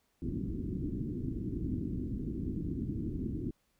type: low-pass noise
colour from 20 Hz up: white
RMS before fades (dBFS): -36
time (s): 0.22-3.51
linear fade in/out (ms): 2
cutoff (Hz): 330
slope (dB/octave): 48
effects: pink hiss -75 dBFS RMS until 3.79 s